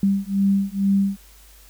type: beating tone pair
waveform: sine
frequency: 196 / 198.2 Hz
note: G3 / G3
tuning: 0 / +19 cents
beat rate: 2.2 Hz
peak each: -20 dBFS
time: 0.03-1.17 s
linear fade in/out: 2 ms
effects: added 50 Hz sine -48 dBFS peak until 1.69 s + white hiss -51 dBFS RMS until 1.69 s